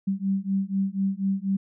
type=beating tone pair; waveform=sine; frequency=192.5 / 196.6 Hz; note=G3 / G3; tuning=-31 / +5 cents; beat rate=4.1 Hz; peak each=-26 dBFS; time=0.07-1.57 s; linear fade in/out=10 ms; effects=none